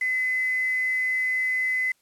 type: tone with quantisation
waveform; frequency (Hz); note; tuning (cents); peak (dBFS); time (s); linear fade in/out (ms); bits
sine; 2026; B6; +44; -22; 0.01-1.92; 5; 7
effects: white hiss -67 dBFS RMS until 2.01 s + low-pass 12000 Hz 12 dB/octave